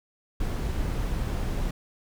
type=noise; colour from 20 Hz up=brown; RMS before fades=-28 dBFS; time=0.4-1.71 s; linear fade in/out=5 ms; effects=none